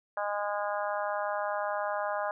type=harmonic tone; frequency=205.3 Hz; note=G#3; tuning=20 cents flat; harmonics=3 / 4 / 5 / 6 / 7 / 8; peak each=-33 / -35 / -37 / -39 / -40 / -41 dBFS; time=0.17-2.31 s; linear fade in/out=2 ms; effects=none